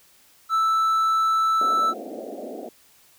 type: tone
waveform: triangle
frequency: 1318.5 Hz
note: E6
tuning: in tune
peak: -16 dBFS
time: 0.49-1.94 s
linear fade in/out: 50 ms
type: band-pass noise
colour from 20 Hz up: white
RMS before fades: -35 dBFS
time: 1.61-2.69 s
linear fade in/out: 2 ms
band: 210 to 730 Hz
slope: 96 dB/octave
effects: white hiss -56 dBFS RMS until 3.18 s